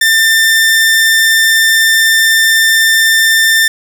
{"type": "tone", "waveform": "sawtooth", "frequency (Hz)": 1792, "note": "A6", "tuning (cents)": 31, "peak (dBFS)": -3, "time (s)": [0.01, 3.68], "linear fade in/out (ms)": 5, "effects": []}